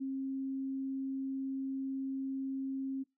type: tone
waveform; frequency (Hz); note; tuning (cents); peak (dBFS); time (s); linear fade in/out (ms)
sine; 268.2; C4; +43; -34; 0-3.04; 20
effects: noise-tail reverb RT60 0.2 s tail -21 dB re dry